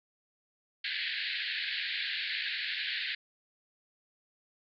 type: band-pass noise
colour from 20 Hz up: pink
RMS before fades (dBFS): -35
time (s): 0.84-3.15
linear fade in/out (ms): 5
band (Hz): 1600 to 4500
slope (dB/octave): 96
effects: none